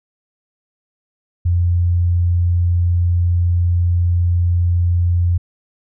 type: tone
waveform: sine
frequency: 87.31 Hz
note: F2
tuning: in tune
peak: -12 dBFS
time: 1.45-5.38 s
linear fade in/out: 10 ms
effects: none